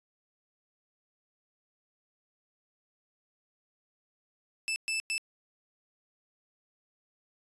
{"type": "tone bursts at uneven times", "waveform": "sawtooth", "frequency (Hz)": 2637, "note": "E7", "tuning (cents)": 0, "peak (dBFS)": -26, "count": 3, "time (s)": [[4.68, 4.76], [4.88, 5], [5.1, 5.18]], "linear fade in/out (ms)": 0, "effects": ["resampled to 24000 Hz"]}